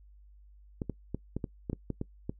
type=clicks; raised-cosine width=3 ms; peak=-20 dBFS; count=10; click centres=0.818 / 0.897 / 1.146 / 1.366 / 1.442 / 1.698 / 1.731 / 1.903 / 2.014 / 2.295 s; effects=noise-tail reverb RT60 0.1 s tail -22 dB re dry + added 50 Hz sine -53 dBFS peak until 2.39 s